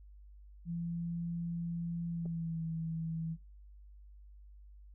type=tone with pitch glide; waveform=sine; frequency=169.8 to 162.88 Hz; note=F3 to E3; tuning=-48 to -20 cents; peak=-35 dBFS; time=0.65-3.37 s; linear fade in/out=50 ms; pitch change=-72 cents; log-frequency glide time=2.07-2.63 s
type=clicks; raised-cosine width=2 ms; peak=-37 dBFS; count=2; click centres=2.256 / 2.261 s
effects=noise-tail reverb RT60 0.3 s tail -21 dB re dry + added 50 Hz sine -52 dBFS peak until 4.94 s